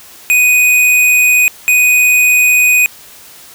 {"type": "tone pair in turn", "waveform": "square", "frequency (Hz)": [2489, 2489], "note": ["D#7", "D#7"], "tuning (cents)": [0, 0], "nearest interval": "unison", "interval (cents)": 0, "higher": "neither", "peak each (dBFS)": -7, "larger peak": "neither", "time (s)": [[0.3, 1.48], [1.68, 2.86]], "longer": "neither", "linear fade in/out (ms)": 0, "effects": ["white hiss -37 dBFS RMS until 3.54 s"]}